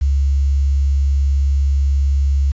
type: tone with quantisation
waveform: sine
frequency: 69.3 Hz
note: C#2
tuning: in tune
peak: -12 dBFS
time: 0.01-2.52 s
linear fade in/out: 10 ms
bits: 7
effects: resampled to 16000 Hz